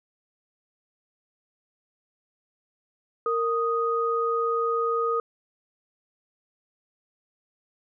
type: tone pair together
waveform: sine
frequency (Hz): 461.6 / 1244.5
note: A#4 / D#6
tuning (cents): -17 / 0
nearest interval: octave + perfect fourth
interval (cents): 1717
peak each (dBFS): -25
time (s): 3.26-5.2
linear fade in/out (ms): 2
effects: none